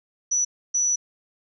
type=tone bursts at uneven times; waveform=sine; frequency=5920 Hz; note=F#8; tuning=in tune; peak=-19 dBFS; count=2; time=0.31-0.45 / 0.74-0.96 s; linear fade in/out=10 ms; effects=none